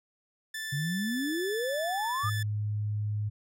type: tone with pitch glide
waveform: sawtooth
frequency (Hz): 1760 to 1744.8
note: A6 to A6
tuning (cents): 0 to -15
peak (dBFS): -31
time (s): 0.54-2.43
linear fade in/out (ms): 5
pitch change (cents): -15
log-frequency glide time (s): 0.89-1.25
type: exponential sweep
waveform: sine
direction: up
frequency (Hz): 134.4 to 1262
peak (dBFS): -29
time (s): 0.72-2.3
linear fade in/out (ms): 10
type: tone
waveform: sine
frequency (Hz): 105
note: G#2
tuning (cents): +19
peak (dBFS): -28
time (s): 2.23-3.3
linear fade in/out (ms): 20
effects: none